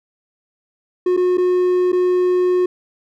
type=tone with dropouts; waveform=triangle; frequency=362.2 Hz; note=F#4; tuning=37 cents flat; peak=-11 dBFS; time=1.06-2.66 s; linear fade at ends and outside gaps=5 ms; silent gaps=1.167-1.173 / 1.373-1.38 / 1.92-1.928 s; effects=none